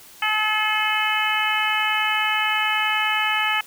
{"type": "harmonic tone", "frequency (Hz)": 429.5, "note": "A4", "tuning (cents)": -42, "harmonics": [2, 3, 4, 5, 6, 7], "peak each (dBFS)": [-26, -26, -26, -26, -26, -26], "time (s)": [0.22, 3.61], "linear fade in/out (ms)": 5, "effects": ["white hiss -46 dBFS RMS until 3.66 s"]}